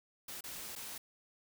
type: noise with dropouts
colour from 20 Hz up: white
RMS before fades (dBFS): -45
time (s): 0.28-0.98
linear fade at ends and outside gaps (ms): 5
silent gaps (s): 0.409-0.439 / 0.754-0.76
effects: none